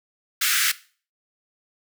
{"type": "high-pass noise", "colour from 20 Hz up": "pink", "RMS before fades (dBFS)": -21, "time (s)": [0.41, 0.72], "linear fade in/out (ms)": 10, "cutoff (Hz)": 1300, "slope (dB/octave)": 96, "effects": ["noise-tail reverb RT60 0.4 s tail -18 dB re dry"]}